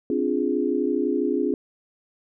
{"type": "chord", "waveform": "sine", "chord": "D half-diminished seventh", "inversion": "third", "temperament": "equal", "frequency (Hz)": [261.6, 293.7, 349.2, 415.3], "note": ["C4", "D4", "F4", "Ab4"], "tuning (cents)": [0, 0, 0, 0], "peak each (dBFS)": -26, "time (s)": [0.1, 1.54], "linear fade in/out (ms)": 2, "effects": []}